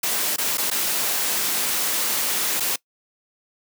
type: noise with dropouts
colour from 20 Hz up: white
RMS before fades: -23 dBFS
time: 0.03-2.76 s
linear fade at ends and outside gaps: 5 ms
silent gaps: 0.362-0.382 / 0.573-0.58 / 0.703-0.712 / 2.599-2.604 s
effects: noise-tail reverb RT60 0.1 s tail -22 dB re dry + high-pass 200 Hz 12 dB/octave